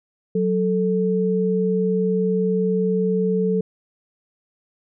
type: tone pair together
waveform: sine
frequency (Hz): 185 / 440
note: F#3 / A4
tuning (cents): 0 / 0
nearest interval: octave + minor third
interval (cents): 1500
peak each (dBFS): -20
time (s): 0.35-3.61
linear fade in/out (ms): 5
effects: none